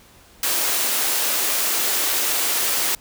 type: high-pass noise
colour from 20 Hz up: white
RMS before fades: -21 dBFS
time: 0.43-2.95 s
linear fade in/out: 2 ms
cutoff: 270 Hz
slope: 24 dB/octave
effects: pink hiss -50 dBFS RMS until 3 s